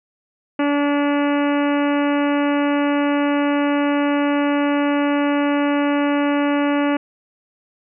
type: harmonic tone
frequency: 287.9 Hz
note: D4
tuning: 34 cents flat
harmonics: 1 / 2 / 3 / 4 / 5 / 6 / 7 / 8 / 9 / 10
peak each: -17 / -23 / -27 / -29 / -31 / -33 / -34 / -35 / -36 / -37 dBFS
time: 0.59-6.97 s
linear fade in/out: 5 ms
effects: none